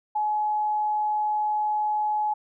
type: tone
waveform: sine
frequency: 847 Hz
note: G#5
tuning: 34 cents sharp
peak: -22 dBFS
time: 0.15-2.34 s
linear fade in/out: 10 ms
effects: none